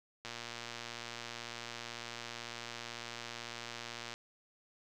click train, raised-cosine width 0.2 ms, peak -25 dBFS, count 460, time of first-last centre 0.25-4.14 s, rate 118 Hz, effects none

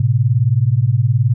sine beating tone pair, 110 / 129 Hz, A2 / C3, 0 / -24 cents, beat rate 19 Hz, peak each -14 dBFS, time 0-1.34 s, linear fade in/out 5 ms, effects none

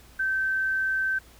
sine tone, 1548 Hz, G6, 22 cents flat, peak -23 dBFS, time 0.19-1.19 s, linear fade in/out 10 ms, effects added 59 Hz sine -53 dBFS peak until 1.39 s + pink hiss -54 dBFS RMS until 1.39 s

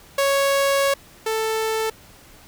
sawtooth tone pair in turn, 554 / 441.7 Hz, C#5 / A4, -1 / +7 cents, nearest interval major third, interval 392 cents, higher first, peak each -13 / -17 dBFS, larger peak first, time 0.18-0.94 / 1.26-1.9 s, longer first, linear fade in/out 5 ms, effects pink hiss -48 dBFS RMS until 2.47 s

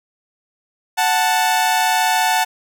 sawtooth tone pair together, 739 / 880 Hz, F#5 / A5, -2 / 0 cents, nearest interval minor third, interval 302 cents, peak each -14 / -13 dBFS, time 0.97-2.45 s, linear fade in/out 20 ms, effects none

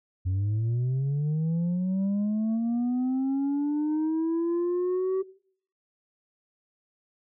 sine linear sweep, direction up, 90.1 to 383.3 Hz, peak -21 dBFS, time 0.25-5.23 s, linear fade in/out 20 ms, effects noise-tail reverb RT60 0.6 s tail -21 dB re dry + tanh soft clip ceiling -23 dBFS

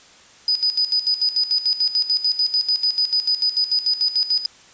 sine tone with tremolo, 4978 Hz, D#8, in tune, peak -15 dBFS, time 0.48-4.46 s, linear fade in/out 2 ms, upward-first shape square, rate 6.8 Hz, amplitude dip 75%, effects white hiss -48 dBFS RMS until 4.73 s + resampled to 16000 Hz

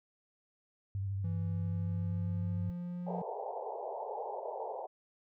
sine tone with vibrato, 98 Hz, G2, in tune, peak -33 dBFS, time 0.95-2.7 s, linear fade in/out 0 ms, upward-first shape triangle, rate 13 Hz, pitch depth 45 cents each way
triangle tone with pitch glide, 166.5 to 177.42 Hz, E3 to F3, +18 to +28 cents, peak -35 dBFS, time 1.24-3.22 s, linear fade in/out 5 ms, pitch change +110 cents, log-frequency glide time 1.41-3.09 s
white band-pass noise, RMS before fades -40 dBFS, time 3.06-4.87 s, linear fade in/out 20 ms, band 400 to 920 Hz, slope 96 dB/octave
effects none

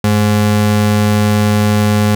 square ring-modulated tone, 156.4 Hz, D#3, 9 cents sharp, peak -7 dBFS, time 0.04-2.15 s, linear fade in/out 2 ms, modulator 55.5 Hz, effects none

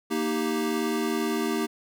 square chord, Eb major, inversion second, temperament equal, 233.1 / 311.1 / 392 Hz, Bb3 / Eb4 / G4, 0 / 0 / 0 cents, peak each -30 dBFS, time 0.1-1.67 s, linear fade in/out 20 ms, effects none

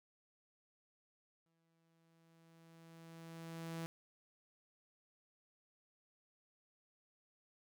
sawtooth tone with exponential growth, 164.81 Hz, E3, in tune, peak -37 dBFS, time 1.46-3.86 s, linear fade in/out 0 ms, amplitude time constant 520 ms, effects none

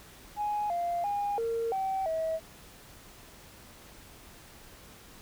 sine tone with pitch steps, 834 / 694 / 815 / 459.5 / 769 / 644 Hz, G#5 / F5 / G#5 / A#4 / G5 / E5, +7 / -11 / -33 / -25 / -33 / -41 cents, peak -27 dBFS, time 0.36-2.4 s, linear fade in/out 50 ms, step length 340 ms, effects tanh soft clip ceiling -24 dBFS + pink hiss -52 dBFS RMS until 5.21 s

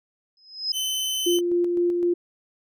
sine tone with exponential growth, 5090 Hz, D#8, 39 cents sharp, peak -19 dBFS, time 0.37-0.72 s, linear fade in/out 2 ms, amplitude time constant 75 ms
sawtooth tone, 3047 Hz, G7, 50 cents flat, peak -21 dBFS, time 0.72-1.41 s, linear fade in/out 50 ms
sine tone with tremolo, 349.2 Hz, F4, in tune, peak -18 dBFS, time 1.26-2.14 s, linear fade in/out 10 ms, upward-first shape square, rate 3.9 Hz, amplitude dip 30%
effects none

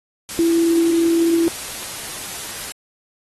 sine tone in noise, 333.8 Hz, E4, 22 cents sharp, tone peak -13 dBFS, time 0.39-1.48 s, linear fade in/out 0 ms, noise white, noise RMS -30 dBFS, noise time 0.29-2.72 s, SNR +14 dB, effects AAC 32 kbps

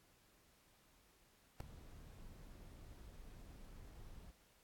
brown noise with ADSR envelope, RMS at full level -34 dBFS, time 1.6-4.32 s, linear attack 4 ms, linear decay 4 ms, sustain -22 dB, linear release 24 ms, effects pink hiss -71 dBFS RMS until 4.63 s + AAC 64 kbps

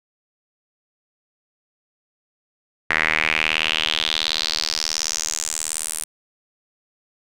sawtooth tone with band-pass filter sweep, 78.6 Hz, D#2, 18 cents sharp, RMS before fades -23 dBFS, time 2.9-6.04 s, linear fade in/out 5 ms, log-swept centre 1900 to 9700 Hz, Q 4.2, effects none

